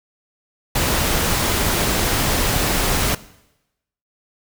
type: noise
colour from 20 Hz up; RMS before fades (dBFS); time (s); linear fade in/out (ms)
pink; -19; 0.75-3.15; 5
effects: noise-tail reverb RT60 0.9 s tail -19 dB re dry